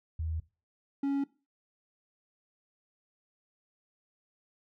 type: tone pair in turn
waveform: sine / triangle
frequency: 80.2 / 278.3 Hz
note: E2 / C#4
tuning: -47 / +7 cents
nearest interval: octave + minor seventh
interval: 2154 cents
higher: second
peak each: -31 / -25 dBFS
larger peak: second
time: 0.19-0.4 / 1.03-1.24 s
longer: neither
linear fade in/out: 5 ms
effects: noise-tail reverb RT60 0.3 s tail -19 dB re dry